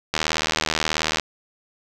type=click train; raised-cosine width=0.2 ms; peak=-3 dBFS; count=84; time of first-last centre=0.14-1.197 s; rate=78.5 Hz; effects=none